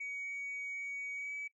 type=tone with pitch glide; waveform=sine; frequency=2251 to 2286 Hz; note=C#7 to D7; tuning=+26 to -47 cents; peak=-37 dBFS; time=0-1.48 s; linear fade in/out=10 ms; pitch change=+27 cents; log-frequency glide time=1.14-1.34 s; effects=noise-tail reverb RT60 0.1 s tail -18 dB re dry + tanh soft clip ceiling -36 dBFS